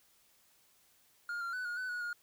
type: tone with pitch steps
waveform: triangle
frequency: 1417 / 1383 / 1497 / 1434 / 1505 / 1458 / 1428 Hz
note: F6 / F6 / F#6 / F6 / F#6 / F#6 / F6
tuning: +25 / -17 / +20 / +45 / +29 / -26 / +38 cents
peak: -34 dBFS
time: 1.29-2.13 s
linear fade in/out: 2 ms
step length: 120 ms
effects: white hiss -68 dBFS RMS until 2.22 s